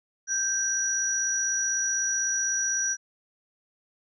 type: tone pair together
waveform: sine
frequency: 1568 / 5822 Hz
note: G6 / F#8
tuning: 0 / -29 cents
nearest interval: octave + major seventh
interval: 2271 cents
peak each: -30 / -25 dBFS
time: 0.27-2.97 s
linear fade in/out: 50 ms
effects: none